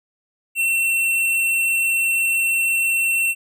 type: tone with hard clipping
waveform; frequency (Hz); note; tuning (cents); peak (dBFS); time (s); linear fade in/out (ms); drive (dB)
sine; 2707; E7; +45; -18; 0.55-3.35; 50; 13
effects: none